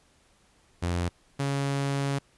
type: tone pair in turn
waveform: sawtooth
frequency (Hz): 87.31 / 139.28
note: F2 / C#3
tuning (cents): 0 / +9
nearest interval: minor sixth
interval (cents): 809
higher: second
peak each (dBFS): -22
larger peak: neither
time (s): 0.82-1.09 / 1.39-2.19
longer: second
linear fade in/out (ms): 10
effects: pink hiss -63 dBFS RMS until 2.37 s + resampled to 24000 Hz